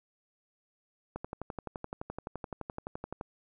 click train, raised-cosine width 1 ms, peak -23 dBFS, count 25, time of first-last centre 1.16-3.211 s, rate 11.7 Hz, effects none

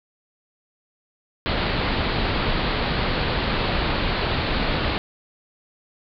pink low-pass noise, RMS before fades -23 dBFS, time 1.46-4.98 s, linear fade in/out 0 ms, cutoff 4600 Hz, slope 96 dB/octave, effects none

